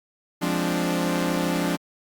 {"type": "chord", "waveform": "sawtooth", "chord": "D half-diminished seventh", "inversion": "first", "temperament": "equal", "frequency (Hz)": [174.61, 207.7, 261.6, 293.7], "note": ["F3", "Ab3", "C4", "D4"], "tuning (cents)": [0, 0, 0, 0], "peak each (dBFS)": [-22, -27, -26, -23], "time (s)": [0.41, 1.77], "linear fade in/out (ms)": 20, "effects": ["Opus 48 kbps"]}